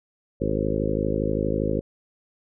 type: harmonic tone with a mistuned harmonic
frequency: 52.5 Hz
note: G#1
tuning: 19 cents sharp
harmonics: 1 / 2 / 3 / 4 / 5 / 6 / 7 / 8 / 9 / 10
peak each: -31 / -31 / -31 / -31 / -31 / -31 / -31 / -31 / -31 / -31 dBFS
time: 0.4-1.81 s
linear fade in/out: 20 ms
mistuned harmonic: 10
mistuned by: +35 cents
effects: none